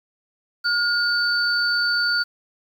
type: tone pair together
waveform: sine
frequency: 1428 / 4534 Hz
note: F6 / C#8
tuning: +38 / +38 cents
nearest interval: octave + minor sixth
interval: 2000 cents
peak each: -20 / -22 dBFS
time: 0.64-2.24 s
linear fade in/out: 20 ms
effects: 8-bit